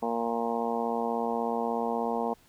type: harmonic tone with a mistuned harmonic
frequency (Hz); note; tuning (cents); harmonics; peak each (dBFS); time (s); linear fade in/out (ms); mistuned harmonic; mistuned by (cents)
116.5; A#2; -1; 2 / 3 / 4 / 5 / 6 / 7 / 8 / 9; -33 / -41 / -32 / -39 / -34 / -35 / -36 / -41; 0.02-2.34; 10; 9; +21
effects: pink hiss -61 dBFS RMS until 2.48 s